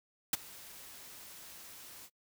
white noise with ADSR envelope, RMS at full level -27 dBFS, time 0.33-2.1 s, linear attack 4 ms, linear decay 20 ms, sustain -24 dB, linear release 56 ms, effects noise-tail reverb RT60 0.1 s tail -24 dB re dry

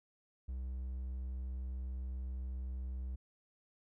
triangle tone, 63.8 Hz, C2, 43 cents flat, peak -36 dBFS, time 0.48-3.16 s, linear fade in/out 10 ms, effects none

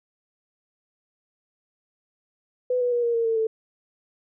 sine tone with pitch steps, 500 / 490 / 480.2 / 470.6 / 461.2 / 451.9 / 442.9 Hz, B4 / B4 / B4 / A#4 / A#4 / A4 / A4, +21 / -14 / -49 / +16 / -19 / +46 / +11 cents, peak -20 dBFS, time 2.7-3.47 s, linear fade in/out 5 ms, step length 110 ms, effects none

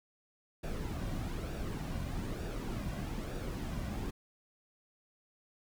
brown noise with flanger, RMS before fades -38 dBFS, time 0.63-4.11 s, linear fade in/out 10 ms, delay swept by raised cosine 0.95 to 2.35 ms, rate 1.1 Hz, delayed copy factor -0.5, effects none

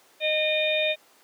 harmonic tone with a mistuned harmonic, 611 Hz, D#5, 32 cents flat, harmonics 1 / 3 / 4 / 5 / 6, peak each -24 / -37 / -26 / -39 / -28 dBFS, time 0.2-0.96 s, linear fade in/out 50 ms, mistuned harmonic 1, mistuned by +18 cents, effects pink hiss -57 dBFS RMS until 1.23 s + high-pass 400 Hz 12 dB/octave

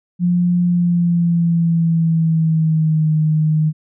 sine tone with pitch glide, 176.3 to 155.26 Hz, F3 to D#3, +17 to -3 cents, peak -12 dBFS, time 0.19-3.73 s, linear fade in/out 50 ms, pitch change -220 cents, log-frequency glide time 0.63-3.12 s, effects none

